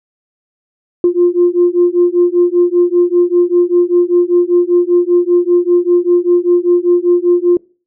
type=beating tone pair; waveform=sine; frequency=349.2 / 354.3 Hz; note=F4 / F4; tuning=0 / +25 cents; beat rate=5.1 Hz; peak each=-10 dBFS; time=1.04-7.57 s; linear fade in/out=2 ms; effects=noise-tail reverb RT60 0.4 s tail -24 dB re dry + tanh soft clip ceiling -1 dBFS